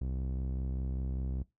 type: tone with low-pass filter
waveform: sawtooth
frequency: 65.1 Hz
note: C2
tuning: 8 cents flat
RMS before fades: -35 dBFS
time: 0.01-1.43 s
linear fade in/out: 5 ms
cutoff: 280 Hz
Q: 0.54
effects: noise-tail reverb RT60 0.2 s tail -20 dB re dry